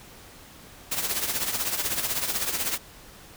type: noise with tremolo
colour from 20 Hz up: white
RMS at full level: -25 dBFS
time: 0.91-2.78 s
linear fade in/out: 10 ms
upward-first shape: triangle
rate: 16 Hz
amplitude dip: 70%
effects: pink hiss -48 dBFS RMS until 3.36 s